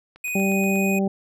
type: click train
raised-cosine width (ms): 0.3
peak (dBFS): -30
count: 6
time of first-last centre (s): 0.16-0.757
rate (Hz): 8.37
type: tone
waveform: square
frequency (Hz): 2489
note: D#7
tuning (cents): 0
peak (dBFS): -26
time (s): 0.24-0.99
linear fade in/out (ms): 5
type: harmonic tone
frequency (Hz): 194.9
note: G3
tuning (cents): -10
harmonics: 1 / 2 / 3 / 4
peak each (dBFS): -20 / -26 / -30 / -32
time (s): 0.35-1.08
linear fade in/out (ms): 5
effects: none